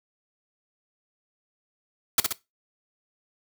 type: noise with echo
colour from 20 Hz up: white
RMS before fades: -18 dBFS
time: 2.18-2.2 s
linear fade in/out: 2 ms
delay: 63 ms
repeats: 2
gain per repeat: -5 dB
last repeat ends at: 2.326 s
effects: noise-tail reverb RT60 0.2 s tail -17 dB re dry + high-pass 100 Hz 12 dB/octave